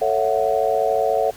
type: chord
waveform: sine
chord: F# minor seventh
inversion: first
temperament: just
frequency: 444 / 555 / 666 / 740 Hz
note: A4 / C#5 / E5 / F#5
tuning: +16 / +2 / +18 / 0 cents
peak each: -22 dBFS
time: 0.01-1.31 s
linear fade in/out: 10 ms
effects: pink hiss -43 dBFS RMS until 1.36 s